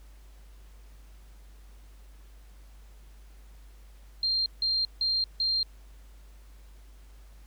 sine tone bursts, 4186 Hz, C8, in tune, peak -24 dBFS, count 4, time 4.23-5.63 s, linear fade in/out 2 ms, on 230 ms, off 160 ms, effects added 50 Hz sine -48 dBFS peak until 7.46 s + pink hiss -62 dBFS RMS until 7.46 s

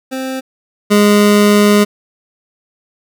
25% pulse tone pair in turn, 262.3 / 206.7 Hz, C4 / G#3, +4 / -8 cents, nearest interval major third, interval 412 cents, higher first, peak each -15 / -3 dBFS, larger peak second, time 0.11-0.41 / 0.9-1.85 s, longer second, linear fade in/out 20 ms, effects none

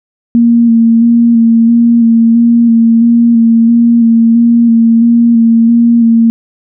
sine tone with vibrato, 231.7 Hz, A#3, 10 cents flat, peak -3 dBFS, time 0.35-6.3 s, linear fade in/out 0 ms, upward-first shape square, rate 1.5 Hz, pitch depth 20 cents each way, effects none

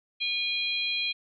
harmonic tone, 814 Hz, G#5, 35 cents flat, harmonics 3 / 4 / 5, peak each -30 / -31 / -32 dBFS, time 0.2-1.13 s, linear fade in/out 20 ms, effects none

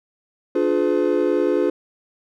triangle chord, D diminished seventh, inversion none, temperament just, 293.7 / 352.4 / 422.9 / 507.5 Hz, D4 / F4 / Ab4 / Cb5, 0 / +16 / +31 / +47 cents, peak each -21 / -19 / -20 / -21 dBFS, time 0.55-1.7 s, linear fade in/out 5 ms, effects none

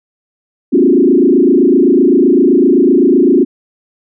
sine tone with frequency modulation, 312.5 Hz, D#4, 8 cents sharp, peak -5 dBFS, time 0.72-3.45 s, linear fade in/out 20 ms, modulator 27.8 Hz, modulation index 2.6, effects none

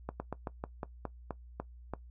slowing click train, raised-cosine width 1 ms, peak -22 dBFS, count 10, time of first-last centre 0.09-1.936 s, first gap 110 ms, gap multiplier 1.15, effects noise-tail reverb RT60 0.1 s tail -18 dB re dry + added 60 Hz sine -49 dBFS peak until 2.1 s

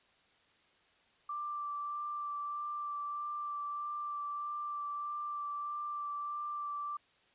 sine tone with vibrato, 1174.7 Hz, D6, in tune, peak -36 dBFS, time 1.29-6.97 s, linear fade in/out 5 ms, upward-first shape sine, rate 1.6 Hz, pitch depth 12 cents each way, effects white hiss -68 dBFS RMS until 7.34 s + resampled to 8000 Hz

